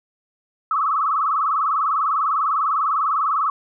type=tone with vibrato; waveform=sine; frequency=1205 Hz; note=D6; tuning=44 cents sharp; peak=-17 dBFS; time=0.71-3.5 s; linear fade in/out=2 ms; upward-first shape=sine; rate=20 Hz; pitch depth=160 cents each way; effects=none